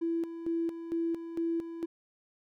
triangle tone with tremolo, 333.2 Hz, E4, 19 cents sharp, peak -24 dBFS, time 0.01-1.86 s, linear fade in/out 20 ms, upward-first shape square, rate 2.2 Hz, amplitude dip 75%, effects tanh soft clip ceiling -26 dBFS

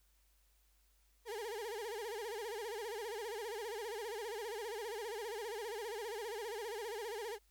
35% pulse tone with vibrato, 439.1 Hz, A4, 4 cents flat, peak -39 dBFS, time 1.25-7.39 s, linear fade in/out 50 ms, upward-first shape sine, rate 15 Hz, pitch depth 160 cents each way, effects added 50 Hz sine -70 dBFS peak until 7.5 s + white hiss -75 dBFS RMS until 7.5 s

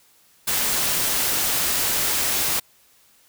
white noise, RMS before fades -22 dBFS, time 0.47-2.6 s, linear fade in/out 10 ms, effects white hiss -57 dBFS RMS until 3.28 s

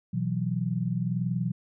sine chord, B suspended fourth, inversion none, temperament equal, 123.47 / 164.81 / 185 Hz, B2 / E3 / F#3, 0 / 0 / 0 cents, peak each -30 dBFS, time 0.13-1.52 s, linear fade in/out 10 ms, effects none

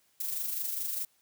violet noise with amplitude modulation, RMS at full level -32 dBFS, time 0.2-1.05 s, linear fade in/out 5 ms, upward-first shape sine, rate 24.8 Hz, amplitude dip 45%, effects white hiss -69 dBFS RMS until 1.21 s + high-pass 60 Hz 12 dB/octave

